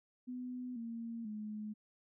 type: tone with pitch steps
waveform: sine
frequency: 250 / 230.6 / 212.7 Hz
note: B3 / A#3 / G#3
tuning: +21 / -19 / +42 cents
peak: -40 dBFS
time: 0.27-1.74 s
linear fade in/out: 20 ms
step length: 490 ms
effects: none